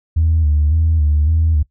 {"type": "tone with vibrato", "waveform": "sine", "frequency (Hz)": 77.5, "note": "D#2", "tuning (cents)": -6, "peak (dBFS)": -10, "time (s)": [0.16, 1.63], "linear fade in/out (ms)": 10, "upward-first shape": "square", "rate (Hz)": 1.8, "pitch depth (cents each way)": 66, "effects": ["noise-tail reverb RT60 0.1 s tail -20 dB re dry", "tanh soft clip ceiling -7 dBFS"]}